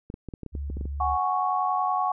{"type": "clicks", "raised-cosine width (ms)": 3, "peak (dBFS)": -23, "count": 11, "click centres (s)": [0.101, 0.141, 0.287, 0.338, 0.433, 0.463, 0.552, 0.701, 0.77, 0.811, 0.855]}
{"type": "tone with vibrato", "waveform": "sine", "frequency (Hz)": 70.2, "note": "C#2", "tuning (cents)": 22, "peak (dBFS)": -29, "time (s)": [0.52, 1.18], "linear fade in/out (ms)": 50, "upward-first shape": "triangle", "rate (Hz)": 2.7, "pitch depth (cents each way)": 23}
{"type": "chord", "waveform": "sine", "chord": "F# suspended second", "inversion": "none", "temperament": "equal", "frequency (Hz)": [740, 830.6, 1108.7], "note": ["F#5", "G#5", "C#6"], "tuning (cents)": [0, 0, 0], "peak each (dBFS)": [-26, -29, -26], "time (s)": [1, 2.12], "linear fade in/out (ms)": 5}
{"effects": []}